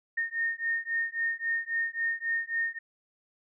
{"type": "beating tone pair", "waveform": "sine", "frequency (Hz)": [1834, 1837.7], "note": ["A#6", "A#6"], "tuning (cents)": [-29, -25], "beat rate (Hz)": 3.7, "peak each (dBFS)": -31, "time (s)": [0.17, 2.79], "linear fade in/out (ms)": 10, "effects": []}